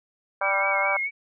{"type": "tone with vibrato", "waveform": "sine", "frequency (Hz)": 2214, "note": "C#7", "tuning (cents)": -3, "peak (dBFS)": -24, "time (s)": [0.41, 1.11], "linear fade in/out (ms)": 50, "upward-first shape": "sine", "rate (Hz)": 4.6, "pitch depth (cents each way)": 55}
{"type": "harmonic tone", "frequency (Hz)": 196, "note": "G3", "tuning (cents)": 0, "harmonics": [3, 4, 5, 6, 7, 8], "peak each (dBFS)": [-28, -29, -30, -31, -31, -32], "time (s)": [0.41, 0.97], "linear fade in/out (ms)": 5}
{"effects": []}